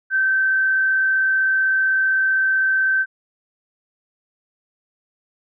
sine tone with frequency modulation, 1548 Hz, G6, 22 cents flat, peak -15 dBFS, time 0.1-3.06 s, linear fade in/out 50 ms, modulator 35.7 Hz, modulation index 0.39, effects none

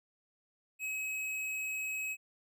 sine tone with hard clipping, 2555 Hz, D#7, 45 cents sharp, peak -36 dBFS, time 0.79-2.17 s, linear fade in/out 50 ms, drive 13 dB, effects none

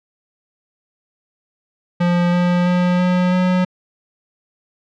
square tone with pitch steps, 175.1 / 176.93 / 178.78 / 180.65 / 182.54 Hz, F3 / F3 / F3 / F#3 / F#3, +5 / +23 / +41 / -41 / -23 cents, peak -14 dBFS, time 2-3.65 s, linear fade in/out 10 ms, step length 330 ms, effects low-pass 3000 Hz 12 dB/octave

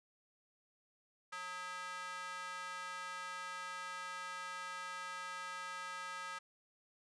square tone with high-pass filter, 181.3 Hz, F#3, 35 cents flat, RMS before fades -45 dBFS, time 1.32-6.39 s, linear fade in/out 10 ms, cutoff 1300 Hz, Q 2.7, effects resampled to 22050 Hz

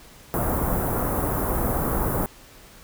pink band-stop noise, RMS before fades -24 dBFS, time 0.34-2.26 s, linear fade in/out 0 ms, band 1300 to 12000 Hz, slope 24 dB/octave, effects pink hiss -48 dBFS RMS until 2.83 s

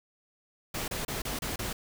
pink noise bursts, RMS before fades -34 dBFS, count 6, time 0.74-1.73 s, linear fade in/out 5 ms, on 140 ms, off 30 ms, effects none

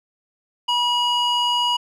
square tone with band-pass filter, 967 Hz, B5, 37 cents flat, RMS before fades -20 dBFS, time 0.68-1.77 s, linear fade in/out 10 ms, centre 2300 Hz, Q 2.5, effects none

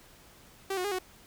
sawtooth tone with pitch steps, 388.2 / 363.8 / 408.8 / 369.6 Hz, G4 / F#4 / G#4 / F#4, -17 / -29 / -27 / -2 cents, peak -26 dBFS, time 0.7-0.988 s, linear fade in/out 5 ms, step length 72 ms, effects pink hiss -56 dBFS RMS until 1.26 s

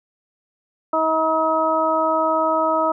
harmonic tone, 318.8 Hz, D#4, 42 cents sharp, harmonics 1 / 2 / 3 / 4, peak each -26 / -20 / -22 / -21 dBFS, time 0.93-2.92 s, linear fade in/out 5 ms, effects none

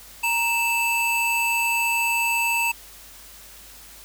square tone pair together, 932.3 / 2637 Hz, A#5 / E7, 0 / 0 cents, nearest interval octave + tritone, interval 1800 cents, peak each -26 / -22 dBFS, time 0.23-2.72 s, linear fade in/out 10 ms, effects added 50 Hz sine -52 dBFS peak until 4.04 s + white hiss -45 dBFS RMS until 4.04 s

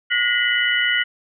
sine tone cluster, 1444 / 1912 / 2031 / 2961 Hz, F#6 / A#6 / B6 / F#7, -43 / +43 / +48 / +1 cents, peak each -22 dBFS, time 0.1-1.04 s, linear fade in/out 20 ms, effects none

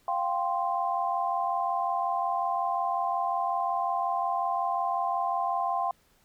sine chord, F suspended second, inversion none, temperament equal, 698.5 / 784 / 1046.5 Hz, F5 / G5 / C6, 0 / 0 / 0 cents, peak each -30 dBFS, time 0.08-5.91 s, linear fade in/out 2 ms, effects pink hiss -65 dBFS RMS until 6.24 s

